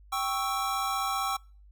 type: chord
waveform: square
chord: C# diminished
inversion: second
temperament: equal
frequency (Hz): 784 / 1108.7 / 1318.5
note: G5 / C#6 / E6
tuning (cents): 0 / 0 / 0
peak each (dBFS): -33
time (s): 0.12-1.37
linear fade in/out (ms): 10
effects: noise-tail reverb RT60 0.4 s tail -26 dB re dry + added 50 Hz sine -51 dBFS peak until 1.71 s